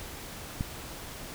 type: click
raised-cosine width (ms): 5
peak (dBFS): -17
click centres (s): 0.609
effects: pink hiss -42 dBFS RMS until 1.34 s